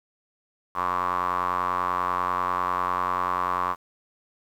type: tone with band-pass filter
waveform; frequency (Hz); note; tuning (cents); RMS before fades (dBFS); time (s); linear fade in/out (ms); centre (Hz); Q
square; 45.07; F#1; -45; -26; 0.74-3.76; 50; 1100; 8.2
effects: 9-bit